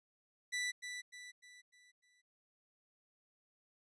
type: tone with echo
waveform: sawtooth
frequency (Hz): 1975.5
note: B6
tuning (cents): 0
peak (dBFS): -32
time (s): 0.52-0.72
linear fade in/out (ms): 20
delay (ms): 300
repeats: 5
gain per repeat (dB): -7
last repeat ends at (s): 2.22
effects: resampled to 22050 Hz